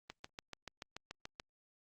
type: click train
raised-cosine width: 0.2 ms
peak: -27 dBFS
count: 10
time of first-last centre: 0.1-1.399 s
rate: 6.93 Hz
effects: Opus 32 kbps